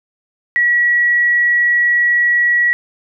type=tone; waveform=sine; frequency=1926 Hz; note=B6; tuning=44 cents flat; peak=-10 dBFS; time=0.56-2.73 s; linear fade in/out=0 ms; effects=none